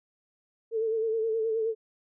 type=tone with vibrato; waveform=sine; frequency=446 Hz; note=A4; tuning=23 cents sharp; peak=-25 dBFS; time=0.71-1.75 s; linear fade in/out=50 ms; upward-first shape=sine; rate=9.5 Hz; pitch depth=45 cents each way; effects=none